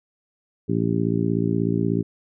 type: harmonic tone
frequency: 56.5 Hz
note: A1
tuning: 47 cents sharp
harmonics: 2 / 3 / 4 / 5 / 6 / 7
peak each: -26 / -24 / -27 / -26 / -29 / -28 dBFS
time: 0.68-2.03 s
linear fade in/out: 20 ms
effects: none